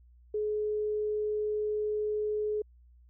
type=tone; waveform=sine; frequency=423.4 Hz; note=G#4; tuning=33 cents sharp; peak=-28 dBFS; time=0.34-2.62 s; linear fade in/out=5 ms; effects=added 60 Hz sine -55 dBFS peak until 3.09 s